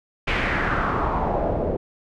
pink noise with low-pass filter sweep, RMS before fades -23 dBFS, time 0.27-1.77 s, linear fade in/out 10 ms, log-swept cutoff 2500 to 500 Hz, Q 2.8, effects none

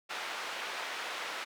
white band-pass noise, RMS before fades -39 dBFS, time 0.09-1.45 s, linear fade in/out 20 ms, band 530 to 2600 Hz, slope 12 dB/octave, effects none

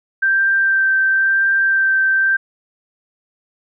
sine tone with vibrato, 1568 Hz, G6, in tune, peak -12 dBFS, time 0.22-2.37 s, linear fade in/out 10 ms, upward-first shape sine, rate 0.97 Hz, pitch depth 12 cents each way, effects none

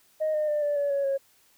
sine tone with pitch steps, 622.3 / 609.1 / 596.3 / 583.7 / 571.3 / 559.2 / 547.4 Hz, D#5 / D#5 / D5 / D5 / D5 / C#5 / C#5, 0 / -37 / +26 / -11 / -48 / +15 / -22 cents, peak -22 dBFS, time 0.2-1.18 s, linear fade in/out 20 ms, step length 140 ms, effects tanh soft clip ceiling -20 dBFS + white hiss -62 dBFS RMS until 1.57 s

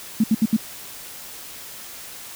sine tone bursts, 220 Hz, A3, in tune, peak -13 dBFS, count 4, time 0.2-0.566 s, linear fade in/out 5 ms, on 39 ms, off 70 ms, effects white hiss -38 dBFS RMS until 2.35 s

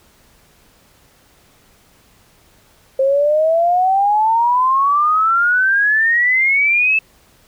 sine exponential sweep, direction up, 528 to 2637 Hz, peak -11 dBFS, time 2.99-6.99 s, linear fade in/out 5 ms, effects pink hiss -52 dBFS RMS until 7.47 s

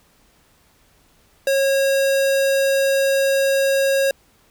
square tone, 545 Hz, C#5, 29 cents flat, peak -16 dBFS, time 1.47-4.11 s, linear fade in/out 2 ms, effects pink hiss -57 dBFS RMS until 4.5 s

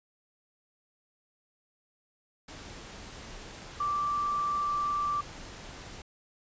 sine tone in noise, 1170 Hz, D6, 7 cents flat, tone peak -27 dBFS, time 3.8-5.21 s, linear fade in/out 5 ms, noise pink, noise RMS -45 dBFS, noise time 2.48-6.02 s, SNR +15 dB, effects resampled to 16000 Hz

